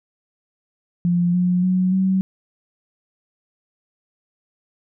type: tone with pitch steps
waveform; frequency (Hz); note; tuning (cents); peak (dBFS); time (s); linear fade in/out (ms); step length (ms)
sine; 174.61 / 179.42 / 184.35 / 189.43; F3 / F3 / F#3 / F#3; 0 / +47 / -6 / +41; -15; 1.05-2.21; 0; 290
effects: none